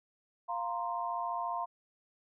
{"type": "chord", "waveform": "sine", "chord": "F suspended fourth", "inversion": "none", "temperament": "equal", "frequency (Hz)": [698.5, 932.3, 1046.5], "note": ["F5", "Bb5", "C6"], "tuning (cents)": [0, 0, 0], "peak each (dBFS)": [-37, -37, -37], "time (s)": [0.48, 1.66], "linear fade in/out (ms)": 20, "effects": []}